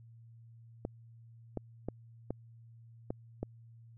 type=clicks; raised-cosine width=2 ms; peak=-22 dBFS; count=6; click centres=0.851 / 1.573 / 1.886 / 2.306 / 3.105 / 3.43 s; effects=added 115 Hz sine -53 dBFS peak until 3.97 s